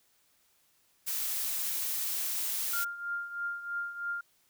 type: noise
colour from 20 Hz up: blue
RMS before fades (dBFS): -33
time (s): 1.06-2.85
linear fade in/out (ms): 20
type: tone with tremolo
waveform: sine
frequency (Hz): 1400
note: F6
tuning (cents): +4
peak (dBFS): -30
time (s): 2.73-4.21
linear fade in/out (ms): 5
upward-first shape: triangle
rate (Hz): 3.1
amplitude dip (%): 75
effects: white hiss -69 dBFS RMS until 4.49 s